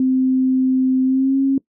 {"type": "tone with pitch glide", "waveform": "sine", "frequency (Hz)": [259.7, 271], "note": ["C4", "C#4"], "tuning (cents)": [-13, -39], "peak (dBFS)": -13, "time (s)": [0, 1.58], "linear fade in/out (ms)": 2, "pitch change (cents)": 74, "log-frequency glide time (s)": [1.04, 1.38], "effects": ["noise-tail reverb RT60 0.1 s tail -21 dB re dry"]}